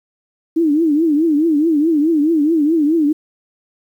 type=tone with vibrato; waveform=sine; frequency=311.1 Hz; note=D#4; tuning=in tune; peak=-11 dBFS; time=0.56-3.13 s; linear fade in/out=10 ms; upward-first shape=triangle; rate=4.7 Hz; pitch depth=170 cents each way; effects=8-bit